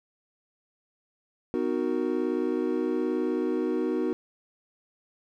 triangle chord, B major seventh, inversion none, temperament equal with one note detuned, 252 / 311.1 / 370 / 466.2 Hz, B3 / D#4 / F#4 / A#4, +35 / 0 / 0 / 0 cents, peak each -29 / -28 / -27 / -31 dBFS, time 1.54-4.13 s, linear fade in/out 0 ms, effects none

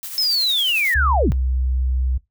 blue noise with tremolo, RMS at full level -30 dBFS, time 0.03-0.94 s, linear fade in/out 0 ms, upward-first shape sine, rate 11 Hz, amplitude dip 40%
sine linear sweep, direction down, 5274 to 64.1 Hz, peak -16 dBFS, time 0.18-1.32 s, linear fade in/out 0 ms
sine tone with pitch glide, 69.3 to 63.92 Hz, C#2 to C2, 0 to -40 cents, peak -17 dBFS, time 0.95-2.18 s, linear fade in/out 10 ms, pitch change -140 cents, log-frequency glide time 1.07-1.42 s
effects noise-tail reverb RT60 0.2 s tail -21 dB re dry

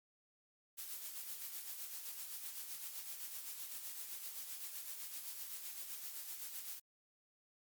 blue noise with tremolo, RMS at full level -45 dBFS, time 0.77-6.8 s, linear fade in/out 20 ms, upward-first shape sine, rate 7.8 Hz, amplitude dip 45%, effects Opus 48 kbps

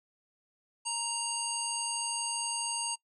harmonic tone, 932.3 Hz, A#5, in tune, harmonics 1 / 3 / 5 / 7 / 9 / 10, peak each -38 / -39 / -39 / -41 / -36 / -41 dBFS, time 0.85-2.96 s, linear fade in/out 20 ms, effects noise-tail reverb RT60 0.1 s tail -22 dB re dry

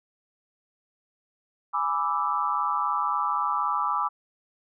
sine chord, E dominant seventh, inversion first, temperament equal, 830.6 / 987.8 / 1174.7 / 1318.5 Hz, G#5 / B5 / D6 / E6, 0 / 0 / 0 / 0 cents, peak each -32 / -29 / -26 / -31 dBFS, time 1.73-4.09 s, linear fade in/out 20 ms, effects none

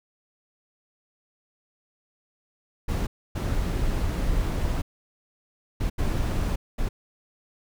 brown noise bursts at uneven times, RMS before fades -25 dBFS, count 5, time 2.88-3.07 / 3.35-4.82 / 5.8-5.9 / 5.98-6.56 / 6.78-6.89 s, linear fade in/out 10 ms, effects none

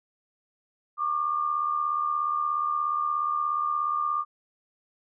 sine tone pair together, 1123.1 / 1200 Hz, C#6 / D6, +22 / +37 cents, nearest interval minor second, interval 115 cents, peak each -31 / -25 dBFS, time 0.97-4.25 s, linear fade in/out 50 ms, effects none

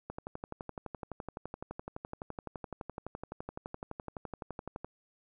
click train, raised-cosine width 1 ms, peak -25 dBFS, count 57, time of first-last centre 0.1-4.846 s, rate 11.8 Hz, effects none

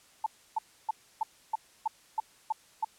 sine tone bursts, 880 Hz, A5, in tune, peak -25 dBFS, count 9, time 0.24-2.847 s, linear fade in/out 5 ms, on 23 ms, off 300 ms, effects white hiss -60 dBFS RMS until 2.98 s + low-pass 10000 Hz 12 dB/octave

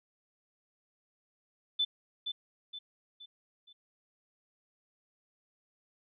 sine tone with echo, 3514 Hz, A7, 3 cents flat, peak -26 dBFS, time 1.79-1.85 s, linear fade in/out 10 ms, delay 470 ms, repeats 4, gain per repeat -7 dB, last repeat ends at 3.73 s, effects none

